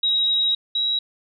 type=tone pair in turn; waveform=sine; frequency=3822 / 3860 Hz; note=A#7 / B7; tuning=+43 / -40 cents; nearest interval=unison; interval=17 cents; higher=second; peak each=-17 / -19 dBFS; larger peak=first; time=0.03-0.55 / 0.75-0.99 s; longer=first; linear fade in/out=5 ms; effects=none